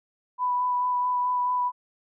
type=tone with vibrato; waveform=sine; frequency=991 Hz; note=B5; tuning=6 cents sharp; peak=-22 dBFS; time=0.38-1.72 s; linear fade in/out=50 ms; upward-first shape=sine; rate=4.6 Hz; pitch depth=12 cents each way; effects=none